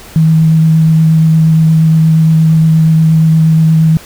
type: tone with vibrato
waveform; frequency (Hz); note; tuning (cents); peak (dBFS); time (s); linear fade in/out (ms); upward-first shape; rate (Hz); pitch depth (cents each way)
sine; 159.7; D#3; +45; -4; 0.16-3.97; 0; triangle; 8.5; 15
effects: pink hiss -33 dBFS RMS until 4.05 s